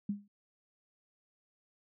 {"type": "tone with exponential decay", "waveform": "sine", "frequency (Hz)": 203.3, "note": "G#3", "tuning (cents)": -37, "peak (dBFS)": -28, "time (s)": [0.09, 0.28], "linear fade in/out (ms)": 5, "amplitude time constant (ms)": 40, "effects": []}